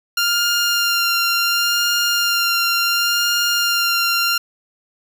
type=tone with vibrato; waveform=15% pulse; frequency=1396.9 Hz; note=F6; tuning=in tune; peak=-9 dBFS; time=0.17-4.38 s; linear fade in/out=5 ms; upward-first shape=sine; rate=0.7 Hz; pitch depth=15 cents each way; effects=none